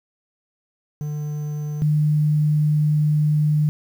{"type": "tone pair in turn", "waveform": ["triangle", "sine"], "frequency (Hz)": [149.2, 150.85], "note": ["D3", "D3"], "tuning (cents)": [28, 47], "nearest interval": "unison", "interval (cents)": 19, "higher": "second", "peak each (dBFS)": [-22, -15], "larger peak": "second", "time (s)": [[1.01, 1.82], [1.82, 3.69]], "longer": "second", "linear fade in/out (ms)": 0, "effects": ["8-bit"]}